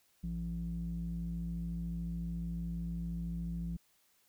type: tone with low-pass filter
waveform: square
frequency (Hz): 57.1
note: A#1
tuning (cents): -35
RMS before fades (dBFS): -38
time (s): 0.23-3.77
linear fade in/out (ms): 10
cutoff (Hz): 190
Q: 6.3
effects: white hiss -71 dBFS RMS until 4.28 s